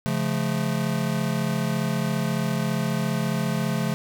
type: chord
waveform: square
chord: Db augmented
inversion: none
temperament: just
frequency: 138.59 / 173.24 / 216.5 Hz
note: Db3 / F3 / A3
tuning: 0 / -14 / -28 cents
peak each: -28 dBFS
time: 0.06-3.94 s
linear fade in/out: 0 ms
effects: none